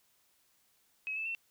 sine tone with pitch steps, 2558 / 2627 / 2698 Hz, D#7 / E7 / E7, +47 / -7 / +40 cents, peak -34 dBFS, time 1.07-1.349 s, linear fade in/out 0 ms, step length 93 ms, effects white hiss -71 dBFS RMS until 1.5 s

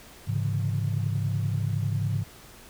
sine tone cluster, 104 / 136.7 / 146.8 / 168 Hz, G#2 / C#3 / D3 / E3, +3 / -24 / 0 / +33 cents, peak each -26 / -29 / -34 / -34 dBFS, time 0.27-2.24 s, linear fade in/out 20 ms, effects tanh soft clip ceiling -15 dBFS + pink hiss -49 dBFS RMS until 2.69 s

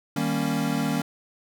square chord, Eb dominant seventh, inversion none, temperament equal, 155.56 / 196 / 233.1 / 277.2 Hz, Eb3 / G3 / Bb3 / Db4, 0 / 0 / 0 / 0 cents, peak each -30 / -31 / -29 / -29 dBFS, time 0.16-1.02 s, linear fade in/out 5 ms, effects none

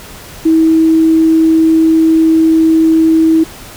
sine tone, 322 Hz, E4, 41 cents flat, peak -5 dBFS, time 0.45-3.44 s, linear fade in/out 10 ms, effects pink hiss -32 dBFS RMS until 3.76 s

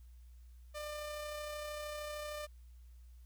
sawtooth tone with amplitude modulation, 598 Hz, D5, 31 cents sharp, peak -36 dBFS, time 0.74-2.47 s, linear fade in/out 20 ms, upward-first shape sine, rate 33.1 Hz, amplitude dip 25%, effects added 60 Hz sine -53 dBFS peak until 3.25 s + white hiss -75 dBFS RMS until 3.25 s

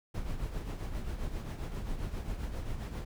brown noise with tremolo, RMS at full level -34 dBFS, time 0.14-3.05 s, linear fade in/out 10 ms, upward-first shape triangle, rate 7.5 Hz, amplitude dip 60%, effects none

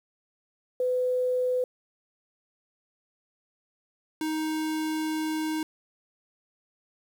sine / square tone pair in turn, 503 / 312.9 Hz, B4 / D#4, +32 / +10 cents, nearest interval minor sixth, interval 822 cents, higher first, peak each -23 / -28 dBFS, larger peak first, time 0.8-1.64 / 4.21-5.63 s, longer second, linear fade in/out 2 ms, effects 9-bit

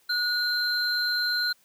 triangle tone pair together, 1455 / 4126 Hz, F#6 / C8, -29 / -25 cents, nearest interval octave + tritone, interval 1804 cents, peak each -25 dBFS, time 0.09-1.53 s, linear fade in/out 10 ms, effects white hiss -63 dBFS RMS until 1.64 s + high-pass 80 Hz 12 dB/octave

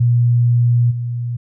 sine tone with level steps, 120 Hz, B2, 49 cents flat, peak -10 / -19 dBFS, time 0-1.37 s, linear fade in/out 10 ms, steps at 0.9 s, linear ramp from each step 20 ms, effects none

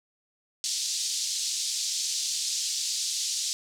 pink band-pass noise, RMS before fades -30 dBFS, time 0.64-3.53 s, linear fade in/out 0 ms, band 4200 to 7700 Hz, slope 24 dB/octave, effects none

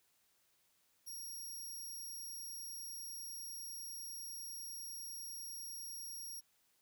10% pulse tone, 5610 Hz, F8, 7 cents sharp, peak -39 dBFS, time 1.06-6.41 s, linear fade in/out 20 ms, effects white hiss -75 dBFS RMS until 6.81 s

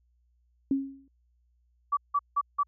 sine tone with exponential decay, 272.4 Hz, C#4, 30 cents flat, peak -20 dBFS, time 0.71-1.08 s, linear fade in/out 2 ms, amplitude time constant 80 ms
sine tone bursts, 1149 Hz, D6, 38 cents flat, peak -22 dBFS, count 4, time 1.92-2.634 s, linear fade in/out 10 ms, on 51 ms, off 170 ms
effects added 60 Hz sine -65 dBFS peak until 2.67 s

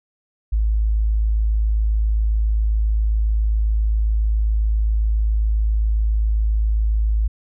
sine tone, 53.7 Hz, A1, 41 cents flat, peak -15 dBFS, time 0.52-7.28 s, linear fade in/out 10 ms, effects none

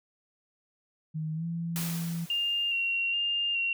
sine tone with pitch glide, 156.7 to 167.95 Hz, D#3 to E3, +13 to +33 cents, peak -30 dBFS, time 1.14-2.26 s, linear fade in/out 20 ms, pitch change +120 cents, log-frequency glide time 1.34-1.45 s
white noise with exponential decay, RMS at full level -34 dBFS, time 1.76-3.1 s, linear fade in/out 0 ms, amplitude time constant 290 ms
sine tone with vibrato, 2777 Hz, F7, 10 cents flat, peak -26 dBFS, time 2.3-3.73 s, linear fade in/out 2 ms, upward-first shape square, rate 1.2 Hz, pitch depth 19 cents each way
effects none

